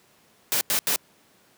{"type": "noise bursts at uneven times", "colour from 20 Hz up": "white", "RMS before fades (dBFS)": -23, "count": 3, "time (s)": [[0.52, 0.61], [0.7, 0.79], [0.87, 0.96]], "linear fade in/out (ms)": 0, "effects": ["pink hiss -59 dBFS RMS until 1.57 s", "high-pass 150 Hz 12 dB/octave"]}